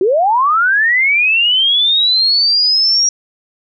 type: linear sweep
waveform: sine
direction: up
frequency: 349.2 to 5700 Hz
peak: -9 dBFS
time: 0.01-3.09 s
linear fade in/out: 2 ms
effects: none